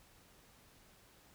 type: silence
effects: pink hiss -64 dBFS RMS until 1.34 s